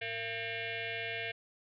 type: tone with frequency modulation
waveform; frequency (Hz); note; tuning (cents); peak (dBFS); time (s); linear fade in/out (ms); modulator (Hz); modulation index
sine; 110; A2; 0; -35; 0.01-1.32; 10; 569; 5.1
effects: none